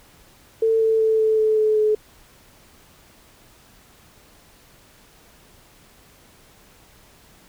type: tone with pitch steps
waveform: sine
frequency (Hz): 447.6 / 444.3 / 440.9 / 437.6 / 434.4 / 431.1 / 427.9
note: A4 / A4 / A4 / A4 / A4 / A4 / A4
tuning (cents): +30 / +17 / +4 / -9 / -22 / -35 / -48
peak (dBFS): -15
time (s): 0.62-1.95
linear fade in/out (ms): 5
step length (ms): 190
effects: pink hiss -52 dBFS RMS until 7.48 s